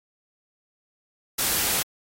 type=noise; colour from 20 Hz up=white; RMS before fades=-24 dBFS; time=1.38-1.83 s; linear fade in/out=10 ms; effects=AAC 48 kbps